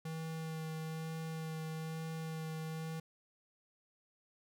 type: tone with vibrato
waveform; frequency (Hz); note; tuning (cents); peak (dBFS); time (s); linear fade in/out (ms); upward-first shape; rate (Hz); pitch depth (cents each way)
square; 160; D#3; +49; -40; 0.05-3; 5; sine; 1.1; 12
effects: none